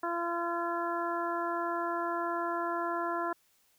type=harmonic tone; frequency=341.6 Hz; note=F4; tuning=38 cents flat; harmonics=1 / 2 / 3 / 4 / 5; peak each=-36 / -36 / -35 / -37 / -42 dBFS; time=0.03-3.33 s; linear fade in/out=5 ms; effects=white hiss -69 dBFS RMS until 3.78 s